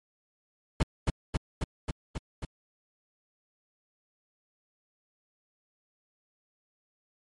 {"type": "noise with echo", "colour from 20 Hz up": "brown", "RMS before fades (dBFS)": -21, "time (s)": [0.8, 0.83], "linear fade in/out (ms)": 5, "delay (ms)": 270, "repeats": 6, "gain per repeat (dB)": -2, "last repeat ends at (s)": 2.45, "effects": ["MP3 48 kbps"]}